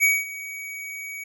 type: tone with ADSR envelope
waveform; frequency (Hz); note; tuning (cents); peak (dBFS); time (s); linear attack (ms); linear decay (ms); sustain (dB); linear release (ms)
square; 2259; C#7; +32; -15; 0-1.24; 35; 210; -18; 7
effects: none